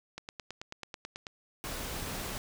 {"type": "click train", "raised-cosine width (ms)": 0.2, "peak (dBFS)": -23, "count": 11, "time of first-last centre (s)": [0.18, 1.268], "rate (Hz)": 9.19}
{"type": "noise", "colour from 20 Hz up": "pink", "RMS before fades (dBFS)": -38, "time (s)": [1.64, 2.38], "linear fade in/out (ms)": 0}
{"effects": []}